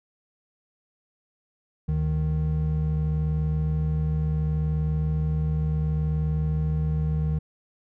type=tone pair together; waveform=triangle; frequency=74 / 154.69 Hz; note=D2 / D#3; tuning=+14 / -10 cents; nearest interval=octave + minor second; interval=1276 cents; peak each=-24 / -22 dBFS; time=1.88-7.39 s; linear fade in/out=10 ms; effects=none